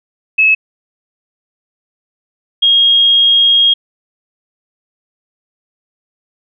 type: tone pair in turn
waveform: sine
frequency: 2588 / 3261 Hz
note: E7 / G#7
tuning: -32 / -32 cents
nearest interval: major third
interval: 400 cents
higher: second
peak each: -6 dBFS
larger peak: neither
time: 0.38-0.55 / 2.62-3.74 s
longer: second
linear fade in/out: 10 ms
effects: none